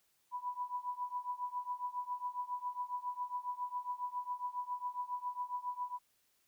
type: tone with tremolo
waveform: sine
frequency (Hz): 987.8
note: B5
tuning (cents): 0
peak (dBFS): -33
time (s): 0.31-5.99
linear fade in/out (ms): 50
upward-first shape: triangle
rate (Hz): 7.3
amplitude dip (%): 95
effects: white hiss -75 dBFS RMS until 6.47 s

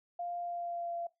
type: tone with pitch glide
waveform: sine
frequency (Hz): 698.5 to 685.7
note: F5 to F5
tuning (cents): 0 to -32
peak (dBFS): -35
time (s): 0.19-1.07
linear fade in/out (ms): 5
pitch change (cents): -32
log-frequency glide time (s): 0.4-0.96
effects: noise-tail reverb RT60 0.2 s tail -20 dB re dry

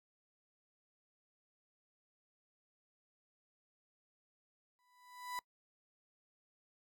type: tone with exponential growth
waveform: 35% pulse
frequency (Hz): 990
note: B5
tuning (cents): +4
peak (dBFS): -36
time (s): 4.79-5.39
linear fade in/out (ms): 0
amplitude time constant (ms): 130
effects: noise-tail reverb RT60 0.1 s tail -23 dB re dry

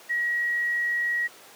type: tone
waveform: sine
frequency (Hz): 1907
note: A#6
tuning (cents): +39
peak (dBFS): -23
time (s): 0.09-1.28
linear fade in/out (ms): 20
effects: pink hiss -48 dBFS RMS until 1.55 s + high-pass 400 Hz 12 dB/octave

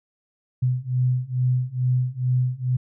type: beating tone pair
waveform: sine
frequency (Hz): 125.2 / 127.5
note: B2 / C3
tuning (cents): +24 / -44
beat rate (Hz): 2.3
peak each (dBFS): -23 / -22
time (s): 0.62-2.77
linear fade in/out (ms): 10
effects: none

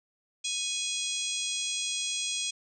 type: harmonic tone with a mistuned harmonic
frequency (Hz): 830.6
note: G#5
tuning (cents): 0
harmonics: 3 / 4 / 5 / 6 / 7 / 8 / 9 / 10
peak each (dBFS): -38 / -34 / -40 / -41 / -39 / -37 / -44 / -38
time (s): 0.44-2.51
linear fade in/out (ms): 10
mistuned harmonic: 5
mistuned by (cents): -18
effects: none

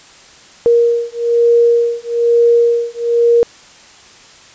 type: beating tone pair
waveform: sine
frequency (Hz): 470 / 471.1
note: A#4 / A#4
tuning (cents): +14 / +18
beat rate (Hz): 1.1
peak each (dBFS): -12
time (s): 0.66-3.43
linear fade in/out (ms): 0
effects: white hiss -41 dBFS RMS until 4.54 s + resampled to 16000 Hz

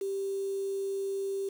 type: tone with quantisation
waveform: sine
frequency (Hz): 392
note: G4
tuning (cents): 0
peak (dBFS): -30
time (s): 0.01-1.49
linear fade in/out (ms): 5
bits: 8
effects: none

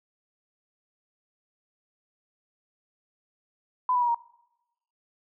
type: tone with pitch steps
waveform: sine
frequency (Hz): 1005 / 982.6 / 960.7 / 939.3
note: B5 / B5 / B5 / A#5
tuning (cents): +30 / -9 / -48 / +13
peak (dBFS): -21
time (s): 3.89-4.146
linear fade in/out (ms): 2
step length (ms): 64
effects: noise-tail reverb RT60 0.9 s tail -23 dB re dry

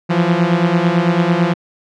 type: beating tone pair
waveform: sawtooth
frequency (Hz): 167.9 / 176.9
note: E3 / F3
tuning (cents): +32 / +23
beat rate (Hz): 9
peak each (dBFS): -11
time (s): 0.09-1.54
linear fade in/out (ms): 20
effects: low-pass 3000 Hz 12 dB/octave

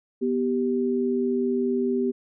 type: tone pair together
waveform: sine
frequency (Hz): 246.1 / 390.7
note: B3 / G4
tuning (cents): -6 / -6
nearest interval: minor sixth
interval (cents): 800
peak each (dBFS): -24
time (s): 0.21-2.12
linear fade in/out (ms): 20
effects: none

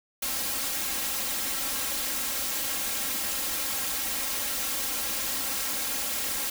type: noise with comb filter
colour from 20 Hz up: white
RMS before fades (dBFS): -30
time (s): 0.22-6.5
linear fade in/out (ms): 5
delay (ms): 3.7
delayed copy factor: +0.95
effects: none

